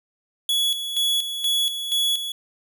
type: tone with tremolo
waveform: 45% pulse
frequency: 3380 Hz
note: G#7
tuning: 30 cents sharp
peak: -19 dBFS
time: 0.49-2.32 s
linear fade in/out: 2 ms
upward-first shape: square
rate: 2.1 Hz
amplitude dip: 60%
effects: none